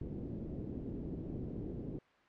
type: low-pass noise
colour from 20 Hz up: white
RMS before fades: -42 dBFS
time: 0.01-1.99 s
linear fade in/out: 5 ms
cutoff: 350 Hz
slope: 24 dB/octave
effects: white hiss -66 dBFS RMS until 2.28 s + low-pass 2000 Hz 12 dB/octave